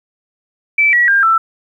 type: tone with pitch steps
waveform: sine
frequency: 2318 / 1926.8 / 1601.6 / 1331.3 Hz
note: D7 / B6 / G6 / E6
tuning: -23 / -43 / +37 / +17 cents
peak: -8 dBFS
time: 0.78-1.38 s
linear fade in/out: 5 ms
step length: 150 ms
effects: 8-bit